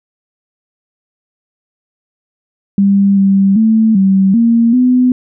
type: tone with pitch steps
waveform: sine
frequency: 198.3 / 195.4 / 221.2 / 192.7 / 231.7 / 251.2 Hz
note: G3 / G3 / A3 / G3 / A#3 / B3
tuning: +20 / -5 / +9 / -29 / -10 / +30 cents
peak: -6 dBFS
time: 2.78-5.12 s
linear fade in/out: 2 ms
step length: 390 ms
effects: none